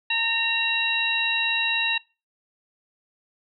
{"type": "harmonic tone with a mistuned harmonic", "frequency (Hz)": 916, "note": "A#5", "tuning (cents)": -31, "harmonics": [1, 2, 3, 4], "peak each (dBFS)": [-33, -28, -23, -27], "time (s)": [0.1, 1.98], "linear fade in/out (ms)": 5, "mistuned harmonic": 4, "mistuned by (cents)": 95, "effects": ["noise-tail reverb RT60 0.3 s tail -23 dB re dry"]}